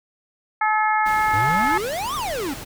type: harmonic tone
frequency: 430.1 Hz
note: A4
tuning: 39 cents flat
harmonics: 2 / 3 / 4 / 5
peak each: -19 / -23 / -25 / -27 dBFS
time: 0.61-1.78 s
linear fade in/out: 5 ms
type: noise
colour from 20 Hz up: pink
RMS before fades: -35 dBFS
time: 1.05-2.65 s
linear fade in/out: 20 ms
type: exponential two-way sweep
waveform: square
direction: up then down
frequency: 89.8 to 1244.5 to 252.7 Hz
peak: -25 dBFS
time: 1.33-2.54 s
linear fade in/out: 10 ms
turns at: 2.15 s
effects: none